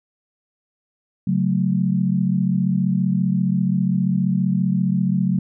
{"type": "chord", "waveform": "sine", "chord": "F# minor", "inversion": "second", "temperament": "equal with one note detuned", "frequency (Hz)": [139.31, 185, 220], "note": ["C#3", "F#3", "A3"], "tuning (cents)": [9, 0, 0], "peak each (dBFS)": [-23, -18, -24], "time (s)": [1.27, 5.39], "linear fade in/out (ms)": 5, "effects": []}